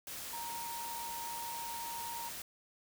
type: tone in noise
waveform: sine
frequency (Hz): 932.3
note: A#5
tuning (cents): 0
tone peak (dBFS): -41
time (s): 0.33-2.29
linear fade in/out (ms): 2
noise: white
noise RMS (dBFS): -44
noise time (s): 0.07-2.42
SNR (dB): 0
effects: none